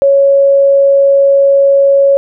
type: tone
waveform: sine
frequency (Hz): 554.4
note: C#5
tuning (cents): 0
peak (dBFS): -4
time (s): 0.02-2.17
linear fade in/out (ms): 0
effects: none